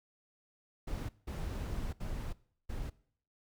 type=noise bursts at uneven times; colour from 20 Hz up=brown; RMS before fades=-38 dBFS; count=4; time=0.87-1.09 / 1.27-1.93 / 2-2.33 / 2.69-2.9 s; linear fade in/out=10 ms; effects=noise-tail reverb RT60 0.6 s tail -21 dB re dry